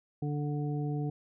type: harmonic tone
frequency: 146.83 Hz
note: D3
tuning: in tune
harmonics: 1 / 2 / 3 / 5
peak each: -31 / -37 / -41 / -45 dBFS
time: 0.22-1.1 s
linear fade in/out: 5 ms
effects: none